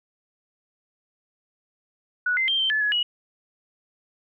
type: tone with pitch steps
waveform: sine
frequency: 1470 / 2075 / 3166 / 3119 / 1728 / 1688 / 2914 Hz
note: F#6 / C7 / G7 / G7 / A6 / G#6 / F#7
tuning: -12 / -15 / +17 / -9 / -32 / +28 / -27 cents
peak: -20 dBFS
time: 2.26-3.03 s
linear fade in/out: 5 ms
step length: 110 ms
effects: none